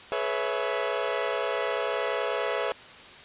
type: chord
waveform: sawtooth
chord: C# minor seventh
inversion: second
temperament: equal with one note detuned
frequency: 424.8 / 493.9 / 554.4 / 659.3 Hz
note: G#4 / B4 / C#5 / E5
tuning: +39 / 0 / 0 / 0 cents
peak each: -28 dBFS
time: 0.12-2.72 s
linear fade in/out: 0 ms
effects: white hiss -46 dBFS RMS until 3.24 s + resampled to 8000 Hz